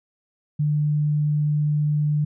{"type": "tone", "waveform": "sine", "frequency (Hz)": 149.2, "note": "D3", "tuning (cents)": 28, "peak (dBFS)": -18, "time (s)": [0.59, 2.25], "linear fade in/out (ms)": 10, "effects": []}